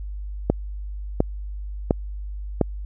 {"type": "click train", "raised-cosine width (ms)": 2, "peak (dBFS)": -3, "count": 4, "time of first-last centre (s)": [0.5, 2.613], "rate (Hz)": 1.42, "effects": ["added 50 Hz sine -29 dBFS peak until 2.85 s"]}